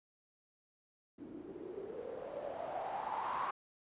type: noise with low-pass filter sweep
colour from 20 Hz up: blue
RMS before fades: -42 dBFS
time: 1.18-3.51 s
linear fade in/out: 5 ms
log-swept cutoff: 280 to 1100 Hz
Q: 7
effects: resampled to 8000 Hz